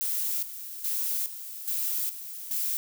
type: noise with tremolo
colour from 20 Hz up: violet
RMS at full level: -29 dBFS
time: 0.01-2.77 s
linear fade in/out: 0 ms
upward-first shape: square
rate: 1.2 Hz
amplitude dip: 70%
effects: none